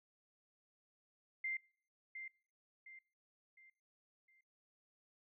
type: tone with echo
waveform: sine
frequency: 2093 Hz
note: C7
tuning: in tune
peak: -37 dBFS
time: 1.44-1.57 s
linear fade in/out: 5 ms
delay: 710 ms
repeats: 4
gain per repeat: -8 dB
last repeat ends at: 4.41 s
effects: noise-tail reverb RT60 0.5 s tail -26 dB re dry